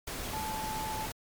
sine tone in noise, 871 Hz, A5, 18 cents flat, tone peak -35 dBFS, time 0.33-1.06 s, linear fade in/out 5 ms, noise pink, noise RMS -38 dBFS, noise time 0.07-1.12 s, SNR 0 dB, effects MP3 96 kbps

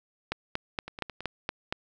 two click trains, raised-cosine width 0.3 ms, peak -13 / -23 dBFS, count 7 / 4, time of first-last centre 0.32-1.725 / 0.88-1.206 s, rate 4.27 / 9.2 Hz, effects none

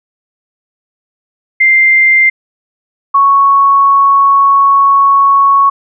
sine tone pair in turn, 2093 / 1108.7 Hz, C7 / C#6, 0 / 0 cents, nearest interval major seventh, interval 1100 cents, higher first, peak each -4 dBFS, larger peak neither, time 1.6-2.3 / 3.14-5.7 s, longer second, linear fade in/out 10 ms, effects none

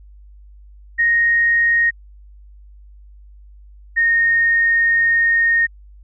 sine tone pair in turn, 1864.7 / 1848.6 Hz, A#6 / A#6, 0 / -15 cents, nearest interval unison, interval 15 cents, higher first, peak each -12 dBFS, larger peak neither, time 0.98-1.91 / 3.96-5.67 s, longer second, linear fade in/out 20 ms, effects added 50 Hz sine -40 dBFS peak until 6.03 s

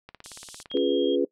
click train, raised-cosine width 0.3 ms, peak -26 dBFS, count 13, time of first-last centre 0.09-0.772 s, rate 17.6 Hz
white band-pass noise, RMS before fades -46 dBFS, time 0.24-0.63 s, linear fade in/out 2 ms, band 3100 to 10000 Hz, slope 48 dB/octave
sine tone, 3250 Hz, G#7, 38 cents flat, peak -34 dBFS, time 0.7-1.16 s, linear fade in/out 10 ms
sine chord, C# dominant seventh, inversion none, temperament equal, 277.2 / 349.2 / 415.3 / 493.9 Hz, C#4 / E#4 / G#4 / B4, 0 / 0 / 0 / 0 cents, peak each -26 dBFS, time 0.74-1.25 s, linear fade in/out 5 ms
effects noise-tail reverb RT60 0.1 s tail -21 dB re dry

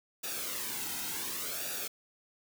white noise with flanger, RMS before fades -37 dBFS, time 0.23-1.88 s, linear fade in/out 10 ms, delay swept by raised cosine 0.95 to 1.76 ms, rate 0.68 Hz, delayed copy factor -0.65, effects none

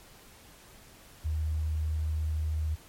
sine tone, 77.78 Hz, D#2, in tune, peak -27 dBFS, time 1.24-2.76 s, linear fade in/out 20 ms, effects pink hiss -54 dBFS RMS until 2.88 s + MP3 64 kbps

